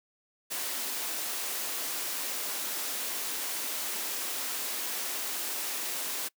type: high-pass noise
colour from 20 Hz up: white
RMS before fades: -34 dBFS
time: 0.5-6.29 s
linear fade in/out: 20 ms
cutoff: 240 Hz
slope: 24 dB/octave
effects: noise-tail reverb RT60 0.1 s tail -24 dB re dry